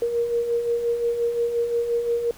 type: beating tone pair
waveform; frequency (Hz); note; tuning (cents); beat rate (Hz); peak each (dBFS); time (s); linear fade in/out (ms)
sine; 466.2 / 471.9; A#4 / A#4; 0 / +21; 5.7; -30 / -21; 0.02-2.31; 2
effects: pink hiss -47 dBFS RMS until 2.37 s